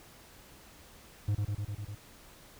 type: tone with echo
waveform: triangle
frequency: 103 Hz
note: G#2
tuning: 14 cents flat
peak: -24 dBFS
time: 1.28-1.35 s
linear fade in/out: 5 ms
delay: 100 ms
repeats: 6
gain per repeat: -2 dB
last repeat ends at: 1.95 s
effects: pink hiss -55 dBFS RMS until 2.59 s